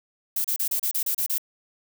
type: noise bursts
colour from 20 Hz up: violet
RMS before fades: -25 dBFS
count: 9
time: 0.36-1.381 s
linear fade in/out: 5 ms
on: 85 ms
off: 32 ms
effects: none